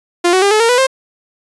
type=tone with pitch steps; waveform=sawtooth; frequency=348.9 / 373.9 / 400.8 / 429.5 / 460.4 / 493.4 / 528.8 Hz; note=F4 / F#4 / G4 / A4 / A#4 / B4 / C5; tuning=-2 / +18 / +38 / -42 / -22 / -2 / +18 cents; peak=-5 dBFS; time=0.24-0.87 s; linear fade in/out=10 ms; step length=90 ms; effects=resampled to 24000 Hz